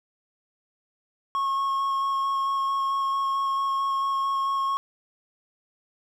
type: tone with vibrato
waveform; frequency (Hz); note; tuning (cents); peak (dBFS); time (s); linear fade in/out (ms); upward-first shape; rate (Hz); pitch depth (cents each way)
triangle; 1091; C#6; -28; -21; 1.35-4.77; 0; square; 4.5; 8
effects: none